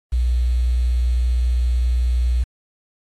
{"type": "tone with quantisation", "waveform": "sine", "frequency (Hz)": 60.8, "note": "B1", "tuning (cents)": -26, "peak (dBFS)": -15, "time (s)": [0.12, 2.44], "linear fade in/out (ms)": 10, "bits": 7, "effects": ["AAC 32 kbps"]}